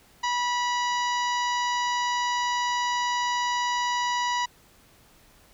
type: harmonic tone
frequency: 975 Hz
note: B5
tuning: 23 cents flat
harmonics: 1 / 2 / 3 / 4 / 5 / 6 / 7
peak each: -25 / -31 / -35 / -37 / -39 / -41 / -42 dBFS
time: 0.23-4.46 s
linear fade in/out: 10 ms
effects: pink hiss -57 dBFS RMS until 5.53 s